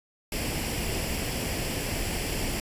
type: noise with comb filter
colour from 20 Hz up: pink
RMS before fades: -30 dBFS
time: 0.32-2.6 s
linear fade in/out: 2 ms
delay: 0.39 ms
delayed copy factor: +0.55
effects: resampled to 32000 Hz